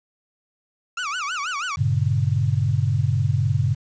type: tone with vibrato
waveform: 30% pulse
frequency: 1297 Hz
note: E6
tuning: 28 cents flat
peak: -22 dBFS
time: 0.97-1.76 s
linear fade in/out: 5 ms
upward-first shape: sine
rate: 6.2 Hz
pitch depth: 260 cents each way
type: chord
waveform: sine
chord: G diminished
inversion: none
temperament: just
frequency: 98 / 117.6 / 141.12 Hz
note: G2 / Bb2 / Db3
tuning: 0 / +16 / +31 cents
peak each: -22 dBFS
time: 1.77-3.75 s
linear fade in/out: 20 ms
effects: resampled to 16000 Hz + 8-bit